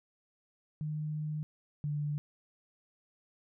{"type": "tone pair in turn", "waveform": "sine", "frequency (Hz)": [152.5, 147.56], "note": ["D#3", "D3"], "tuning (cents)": [-34, 9], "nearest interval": "minor second", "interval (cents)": 57, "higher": "first", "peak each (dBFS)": [-33, -31], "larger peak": "second", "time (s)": [[0.81, 1.43], [1.84, 2.18]], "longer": "first", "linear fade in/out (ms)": 0, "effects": []}